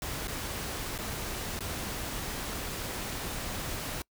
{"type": "noise with dropouts", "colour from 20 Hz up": "pink", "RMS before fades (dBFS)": -36, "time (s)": [0.02, 4.02], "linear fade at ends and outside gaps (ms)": 1, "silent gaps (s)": [[0.273, 0.28], [0.979, 0.987], [1.591, 1.606]], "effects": ["noise-tail reverb RT60 0.1 s tail -25 dB re dry"]}